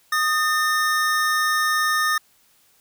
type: tone pair together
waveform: square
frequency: 1239.8 / 1800 Hz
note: D#6 / A6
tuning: -7 / +39 cents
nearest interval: tritone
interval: 646 cents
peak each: -22 dBFS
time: 0.12-2.18 s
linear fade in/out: 5 ms
effects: white hiss -59 dBFS RMS until 2.8 s